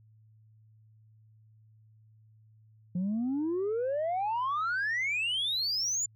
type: exponential sweep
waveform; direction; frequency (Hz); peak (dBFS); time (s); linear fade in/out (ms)
sine; up; 173.4 to 7210; -26; 2.95-6.06; 5
effects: tanh soft clip ceiling -26 dBFS + added 109 Hz sine -57 dBFS peak until 6.15 s